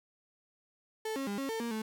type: tone with pitch steps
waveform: 35% pulse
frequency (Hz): 438.5 / 271.5 / 202 / 272.7 / 448.4 / 234.3 / 218.5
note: A4 / C#4 / G#3 / C#4 / A4 / A#3 / A3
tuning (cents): -6 / -36 / -48 / -28 / +33 / +9 / -12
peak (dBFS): -32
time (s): 1.05-1.82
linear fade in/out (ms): 5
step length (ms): 110
effects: none